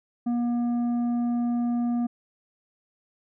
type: tone with tanh clipping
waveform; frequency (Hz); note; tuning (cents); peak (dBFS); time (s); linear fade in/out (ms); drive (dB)
triangle; 239.2; A#3; +45; -24; 0.26-2.07; 10; 11
effects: none